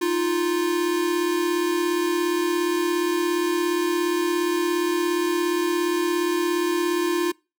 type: tone pair together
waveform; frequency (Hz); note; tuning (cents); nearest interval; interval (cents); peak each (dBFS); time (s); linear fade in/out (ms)
square; 312 / 349.2; D#4 / F4; +5 / 0; major second; 195; -28 / -22; 0.01-7.32; 10
effects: noise-tail reverb RT60 0.3 s tail -26 dB re dry